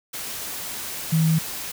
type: tone in noise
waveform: sine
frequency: 160.4 Hz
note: E3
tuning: 47 cents flat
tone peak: -16 dBFS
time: 1.12-1.39 s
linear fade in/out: 10 ms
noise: white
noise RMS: -32 dBFS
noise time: 0.13-1.72 s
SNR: +13 dB
effects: none